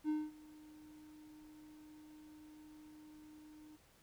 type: tone with ADSR envelope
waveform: triangle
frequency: 305.7 Hz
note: D#4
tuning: 30 cents flat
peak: -30 dBFS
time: 0.04-3.77 s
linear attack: 50 ms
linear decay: 220 ms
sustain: -23 dB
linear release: 20 ms
effects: pink hiss -68 dBFS RMS until 4.02 s